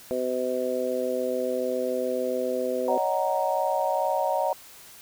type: harmonic tone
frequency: 127.1 Hz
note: C3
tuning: 50 cents flat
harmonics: 2 / 3 / 4 / 5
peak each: -33 / -31 / -27 / -32 dBFS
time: 0.11-2.98 s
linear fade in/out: 0 ms
type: chord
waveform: sine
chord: D# minor seventh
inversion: third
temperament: just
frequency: 560 / 622.3 / 746.7 / 933.4 Hz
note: C#5 / D#5 / F#5 / A#5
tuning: +18 / 0 / +16 / +2 cents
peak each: -28 dBFS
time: 2.88-4.53 s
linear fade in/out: 2 ms
effects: white hiss -48 dBFS RMS until 5.01 s